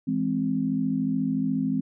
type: chord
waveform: sine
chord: E augmented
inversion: none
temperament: equal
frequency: 164.81 / 207.7 / 261.6 Hz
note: E3 / G#3 / B#3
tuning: 0 / 0 / 0 cents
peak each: -30 / -28 / -25 dBFS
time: 0.07-1.81 s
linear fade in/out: 10 ms
effects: none